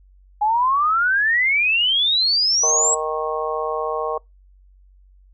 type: exponential sweep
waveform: sine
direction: up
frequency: 822 to 7860 Hz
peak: -15 dBFS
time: 0.41-2.95 s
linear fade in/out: 10 ms
type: harmonic tone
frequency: 155.56 Hz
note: D#3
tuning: in tune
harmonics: 3 / 4 / 5 / 6 / 7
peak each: -25 / -27 / -29 / -33 / -27 dBFS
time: 2.63-4.18 s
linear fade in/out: 5 ms
effects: noise-tail reverb RT60 0.2 s tail -26 dB re dry + added 47 Hz sine -48 dBFS peak until 5.33 s